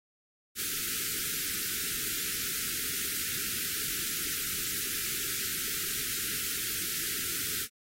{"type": "band-stop noise", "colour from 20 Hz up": "white", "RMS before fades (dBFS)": -33, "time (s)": [0.55, 7.68], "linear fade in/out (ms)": 50, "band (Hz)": [450, 1300], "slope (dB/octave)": 96, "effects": ["AAC 48 kbps"]}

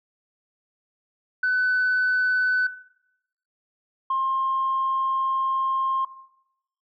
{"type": "tone pair in turn", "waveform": "sine", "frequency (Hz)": [1503, 1062.8], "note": ["F#6", "C6"], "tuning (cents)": [27, 27], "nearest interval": "tritone", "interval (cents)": 600, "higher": "first", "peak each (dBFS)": [-18, -20], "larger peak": "first", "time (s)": [[1.43, 2.67], [4.1, 6.05]], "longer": "second", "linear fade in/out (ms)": 5, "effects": ["noise-tail reverb RT60 0.8 s tail -17 dB re dry", "tanh soft clip ceiling -16 dBFS"]}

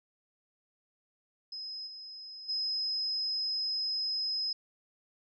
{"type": "tone with level steps", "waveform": "sine", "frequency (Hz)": 5090, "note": "D#8", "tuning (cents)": 39, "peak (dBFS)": [-38, -43, -30], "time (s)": [1.52, 4.53], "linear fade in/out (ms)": 5, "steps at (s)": [1.86, 2.48], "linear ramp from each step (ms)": 20, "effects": []}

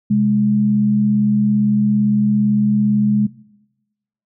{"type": "tone pair together", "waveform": "sine", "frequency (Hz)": [131.32, 209], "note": ["C3", "G#3"], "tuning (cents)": [7, 11], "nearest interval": "minor sixth", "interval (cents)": 804, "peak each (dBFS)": [-21, -12], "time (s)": [0.1, 3.27], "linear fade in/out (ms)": 10, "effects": ["noise-tail reverb RT60 1.0 s tail -21 dB re dry"]}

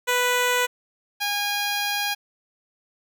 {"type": "tone pair in turn", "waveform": "10% pulse", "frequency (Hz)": [493.9, 817.5], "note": ["B4", "G#5"], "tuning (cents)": [0, -28], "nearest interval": "major sixth", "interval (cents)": 872, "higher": "second", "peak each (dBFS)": [-11, -15], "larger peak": "first", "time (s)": [[0.07, 0.67], [1.2, 2.15]], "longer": "second", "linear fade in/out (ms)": 20, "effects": []}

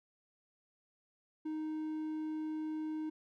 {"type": "tone", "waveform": "triangle", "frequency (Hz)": 311.1, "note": "D#4", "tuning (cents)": 0, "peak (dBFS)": -34, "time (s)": [1.45, 3.1], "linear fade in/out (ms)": 10, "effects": []}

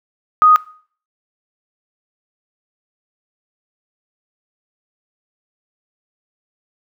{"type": "tone", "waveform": "sine", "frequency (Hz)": 1244.5, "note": "D#6", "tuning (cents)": 0, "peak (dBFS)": -6, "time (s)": [0.42, 0.56], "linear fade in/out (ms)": 0, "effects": ["noise-tail reverb RT60 0.5 s tail -21 dB re dry"]}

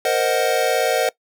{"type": "chord", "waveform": "square", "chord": "C half-diminished seventh", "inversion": "third", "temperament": "equal", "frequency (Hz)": [466.2, 523.3, 622.3, 740], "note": ["Bb4", "C5", "Eb5", "Gb5"], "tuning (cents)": [0, 0, 0, 0], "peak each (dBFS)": -23, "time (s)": [0.05, 1.09], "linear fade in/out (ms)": 2, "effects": ["noise-tail reverb RT60 0.1 s tail -21 dB re dry"]}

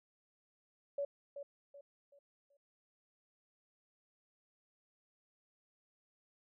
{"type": "tone with echo", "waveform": "sine", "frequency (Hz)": 566, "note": "C#5", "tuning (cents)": 36, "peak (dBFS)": -34, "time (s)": [0.98, 1.05], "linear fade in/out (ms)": 5, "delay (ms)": 380, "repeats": 4, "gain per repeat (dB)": -9, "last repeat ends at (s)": 2.57, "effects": []}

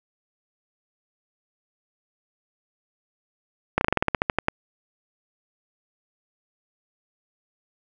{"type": "slowing click train", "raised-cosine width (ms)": 0.5, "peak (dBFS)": -4, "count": 13, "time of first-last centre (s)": [3.78, 4.484], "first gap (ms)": 31, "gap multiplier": 1.11, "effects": []}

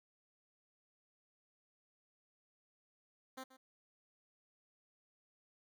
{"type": "tone with echo", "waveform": "10% pulse", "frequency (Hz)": 261.6, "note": "C4", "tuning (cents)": 0, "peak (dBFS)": -37, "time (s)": [3.37, 3.44], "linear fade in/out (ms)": 10, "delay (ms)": 130, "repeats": 1, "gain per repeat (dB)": -15, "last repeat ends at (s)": 3.57, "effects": []}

